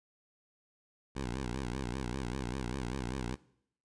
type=tone with vibrato; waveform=10% pulse; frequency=63.3 Hz; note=B1; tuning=43 cents sharp; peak=-27 dBFS; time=1.15-3.36 s; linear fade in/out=20 ms; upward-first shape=sine; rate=5.1 Hz; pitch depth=150 cents each way; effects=noise-tail reverb RT60 0.7 s tail -21 dB re dry + resampled to 22050 Hz